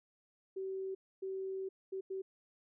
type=tone bursts at uneven times; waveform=sine; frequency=382.6 Hz; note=G4; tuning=42 cents flat; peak=-37 dBFS; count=4; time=0.56-0.95 / 1.22-1.69 / 1.92-2.01 / 2.1-2.22 s; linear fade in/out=10 ms; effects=none